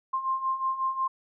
sine beating tone pair, 1052 / 1057.5 Hz, C6 / C6, +9 / +18 cents, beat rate 5.5 Hz, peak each -32 / -27 dBFS, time 0.13-1.08 s, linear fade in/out 10 ms, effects none

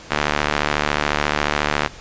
sawtooth tone with band-pass filter, 74.1 Hz, D2, 16 cents sharp, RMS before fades -21 dBFS, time 0.1-1.88 s, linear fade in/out 20 ms, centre 1800 Hz, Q 0.75, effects pink hiss -40 dBFS RMS until 2 s + resampled to 16000 Hz

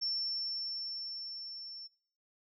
sine tone with level ramp, 5410 Hz, E8, 44 cents sharp, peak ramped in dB -31 to -44 dBFS, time 0.01-1.88 s, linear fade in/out 20 ms, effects noise-tail reverb RT60 0.5 s tail -23 dB re dry

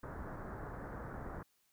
pink low-pass noise, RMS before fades -45 dBFS, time 0.03-1.43 s, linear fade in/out 5 ms, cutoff 1700 Hz, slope 48 dB/octave, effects white hiss -75 dBFS RMS until 1.72 s

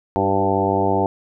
harmonic tone with a mistuned harmonic, 98 Hz, G2, in tune, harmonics 1 / 2 / 3 / 4 / 5 / 6 / 7 / 8 / 9, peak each -26 / -26 / -25 / -23 / -25 / -28 / -24 / -25 / -23 dBFS, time 0.16-1.06 s, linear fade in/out 0 ms, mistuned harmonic 4, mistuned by -24 cents, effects none

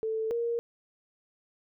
sine tone pair in turn, 442 / 468.3 Hz, A4 / A#4, +8 / +8 cents, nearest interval minor second, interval 100 cents, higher second, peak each -28 / -27 dBFS, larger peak second, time 0.03-0.31 / 0.31-0.59 s, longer neither, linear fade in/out 0 ms, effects none

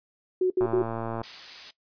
sine tone bursts, 368.7 Hz, F#4, 6 cents flat, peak -19 dBFS, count 3, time 0.41-0.822 s, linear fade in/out 5 ms, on 92 ms, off 68 ms
click train, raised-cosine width 1 ms, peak -18 dBFS, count 70, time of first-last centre 0.61-1.215 s, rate 114 Hz
blue noise, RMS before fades -35 dBFS, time 1.23-1.71 s, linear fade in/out 5 ms
effects noise-tail reverb RT60 0.1 s tail -17 dB re dry + resampled to 11025 Hz

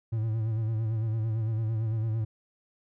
triangle tone with vibrato, 111 Hz, A2, 16 cents sharp, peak -24 dBFS, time 0.12-2.25 s, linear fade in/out 10 ms, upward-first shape sine, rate 8.9 Hz, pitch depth 54 cents each way, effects none

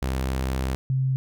sawtooth / sine tone pair in turn, 65.4 / 131.79 Hz, C2 / C3, 0 / +13 cents, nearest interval octave, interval 1213 cents, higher second, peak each -20 dBFS, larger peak neither, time 0.02-0.75 / 0.9-1.16 s, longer first, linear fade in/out 0 ms, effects none

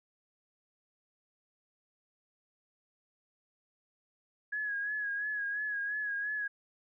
sine tone with vibrato, 1669 Hz, G#6, 8 cents sharp, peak -32 dBFS, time 4.52-6.48 s, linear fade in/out 10 ms, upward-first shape sine, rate 2.9 Hz, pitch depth 46 cents each way, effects none

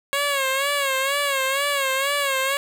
10% pulse tone with vibrato, 551 Hz, C#5, 11 cents flat, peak -12 dBFS, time 0.13-2.57 s, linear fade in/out 0 ms, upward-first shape sine, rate 2.1 Hz, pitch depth 77 cents each way, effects none

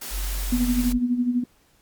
white high-pass noise, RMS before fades -34 dBFS, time 0.01-0.93 s, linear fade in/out 10 ms, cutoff 130 Hz, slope 48 dB/octave
sine tone, 46.25 Hz, F#1, in tune, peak -25 dBFS, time 0.1-1 s, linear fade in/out 50 ms
sine tone with tremolo, 245 Hz, B3, 14 cents flat, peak -17 dBFS, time 0.52-1.44 s, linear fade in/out 5 ms, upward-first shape sine, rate 12 Hz, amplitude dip 65%
effects pink hiss -61 dBFS RMS until 1.81 s + Opus 48 kbps

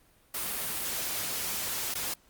white noise with dropouts, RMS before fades -33 dBFS, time 0.34-2.14 s, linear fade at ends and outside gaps 5 ms, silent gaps 1.941-1.952 s, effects pink hiss -63 dBFS RMS until 2.29 s + Opus 32 kbps

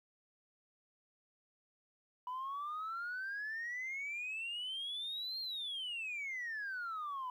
sine exponential two-way sweep, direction up then down, 987.8 to 4255 to 987.8 Hz, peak -37 dBFS, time 2.27-7.3 s, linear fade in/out 2 ms, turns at 5.4 s, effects tanh soft clip ceiling -36 dBFS + 12-bit

